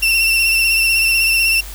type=tone with vibrato; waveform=35% pulse; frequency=2698 Hz; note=E7; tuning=40 cents sharp; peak=-10 dBFS; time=0.02-1.61 s; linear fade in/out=10 ms; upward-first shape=sine; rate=16 Hz; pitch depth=36 cents each way; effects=added 50 Hz sine -30 dBFS peak until 1.74 s + white hiss -35 dBFS RMS until 1.74 s